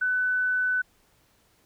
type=tone; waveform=sine; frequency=1500 Hz; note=F#6; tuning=23 cents sharp; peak=-22 dBFS; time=0.01-0.82 s; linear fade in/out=10 ms; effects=pink hiss -64 dBFS RMS until 1.65 s